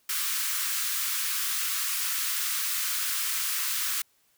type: high-pass noise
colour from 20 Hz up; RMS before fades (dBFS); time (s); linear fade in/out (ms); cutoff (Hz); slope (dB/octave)
white; -29; 0.09-4.02; 5; 1100; 48
effects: white hiss -67 dBFS RMS until 4.37 s